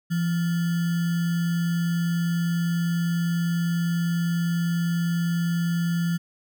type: tone with sample-and-hold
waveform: sine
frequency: 170 Hz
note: F3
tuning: 46 cents flat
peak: -21 dBFS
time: 0.1-6.18 s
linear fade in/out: 20 ms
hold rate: 1575 Hz
effects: none